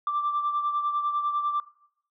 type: beating tone pair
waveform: sine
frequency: 1174.7 / 1184.7 Hz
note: D6 / D6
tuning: 0 / +15 cents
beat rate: 10 Hz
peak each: -24 / -32 dBFS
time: 0.07-1.6 s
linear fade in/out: 2 ms
effects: noise-tail reverb RT60 0.7 s tail -19 dB re dry + tanh soft clip ceiling -19 dBFS